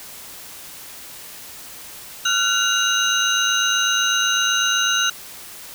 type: tone cluster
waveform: sine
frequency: 1380 / 1488 / 2829 / 3871 / 6210 Hz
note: F6 / F#6 / F7 / B7 / G8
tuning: -21 / +9 / +22 / -35 / -17 cents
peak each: -23 dBFS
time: 2.25-5.1 s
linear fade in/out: 5 ms
effects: white hiss -38 dBFS RMS until 5.74 s